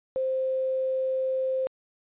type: tone with quantisation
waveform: sine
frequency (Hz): 523.3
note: C5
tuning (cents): 0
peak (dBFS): -24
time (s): 0.16-1.67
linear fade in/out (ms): 0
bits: 8
effects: resampled to 8000 Hz